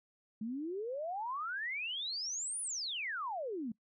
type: exponential two-way sweep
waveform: sine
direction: up then down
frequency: 209.3 to 10100 to 209.3 Hz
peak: -36 dBFS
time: 0.41-3.72 s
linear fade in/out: 5 ms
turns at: 2.61 s
effects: noise-tail reverb RT60 0.1 s tail -23 dB re dry